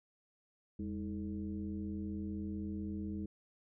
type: tone with frequency modulation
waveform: sine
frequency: 201.9 Hz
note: G#3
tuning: 49 cents flat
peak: -37 dBFS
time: 0.79-3.26 s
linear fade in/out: 5 ms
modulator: 116 Hz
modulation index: 1.1
effects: none